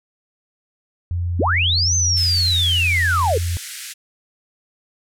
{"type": "tone with pitch glide", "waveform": "sine", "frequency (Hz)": [87.31, 86.71], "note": ["F2", "F2"], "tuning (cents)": [0, -12], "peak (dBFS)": -19, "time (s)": [1.11, 3.57], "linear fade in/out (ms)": 0, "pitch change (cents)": -12, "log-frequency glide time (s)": [2.14, 2.78]}
{"type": "linear two-way sweep", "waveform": "sine", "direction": "up then down", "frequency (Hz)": [152.3, 6272, 393.5], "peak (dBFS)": -16, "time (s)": [1.39, 3.38], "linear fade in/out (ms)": 5, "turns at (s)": 1.95}
{"type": "high-pass noise", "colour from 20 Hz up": "white", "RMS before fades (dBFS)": -30, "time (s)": [2.16, 3.94], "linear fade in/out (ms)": 20, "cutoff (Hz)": 1500, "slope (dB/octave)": 48}
{"effects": ["low-pass 11000 Hz 12 dB/octave"]}